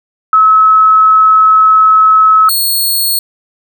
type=tone pair in turn; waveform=sine / 5% pulse; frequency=1291 / 4334 Hz; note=E6 / C#8; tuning=-37 / -40 cents; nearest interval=octave + major sixth; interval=2097 cents; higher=second; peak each=-3 dBFS; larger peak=neither; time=0.33-2.49 / 2.49-3.19 s; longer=first; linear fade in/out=2 ms; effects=none